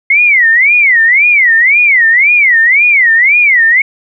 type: tone with vibrato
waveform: sine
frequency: 2100 Hz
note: C7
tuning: 6 cents sharp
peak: -4 dBFS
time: 0.1-3.82 s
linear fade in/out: 5 ms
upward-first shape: sine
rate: 1.9 Hz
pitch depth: 270 cents each way
effects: none